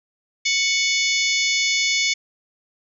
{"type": "harmonic tone with a mistuned harmonic", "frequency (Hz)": 739, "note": "F#5", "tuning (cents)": -2, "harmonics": [3, 4, 5, 6, 7, 8, 9], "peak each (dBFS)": [-21, -32, -25, -27, -26, -31, -27], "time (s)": [0.45, 2.14], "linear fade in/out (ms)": 10, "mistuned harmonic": 5, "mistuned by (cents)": -82, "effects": []}